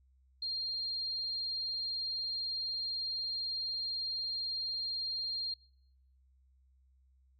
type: tone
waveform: sine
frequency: 4206 Hz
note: C8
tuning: 8 cents sharp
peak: -34 dBFS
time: 0.42-5.54 s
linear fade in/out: 5 ms
effects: noise-tail reverb RT60 0.7 s tail -22 dB re dry + added 65 Hz sine -64 dBFS peak until 7.39 s